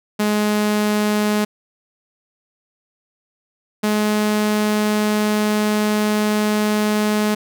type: tone pair in turn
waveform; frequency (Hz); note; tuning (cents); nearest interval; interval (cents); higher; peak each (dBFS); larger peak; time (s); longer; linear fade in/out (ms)
sawtooth; 210.1 / 211.4; G#3 / G#3; +20 / +31; unison; 11; second; -12; neither; 0.19-1.45 / 3.83-7.35; second; 10
effects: none